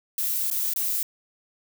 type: noise with dropouts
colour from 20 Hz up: violet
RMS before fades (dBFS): -26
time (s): 0.18-1.03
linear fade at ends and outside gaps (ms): 2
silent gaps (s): 0.502-0.512 / 0.737-0.76
effects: none